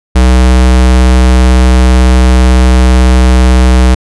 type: tone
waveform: square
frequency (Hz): 63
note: B1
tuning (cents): +35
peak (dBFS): -3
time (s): 0.15-3.95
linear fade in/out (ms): 10
effects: resampled to 24000 Hz